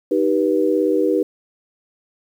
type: chord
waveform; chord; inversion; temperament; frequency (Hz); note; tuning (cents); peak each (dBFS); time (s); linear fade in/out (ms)
sine; Eb augmented; none; just; 311.1 / 388.9 / 486.1; Eb4 / G4 / B4; 0 / -14 / -28; -19; 0.11-1.23; 5
effects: 8-bit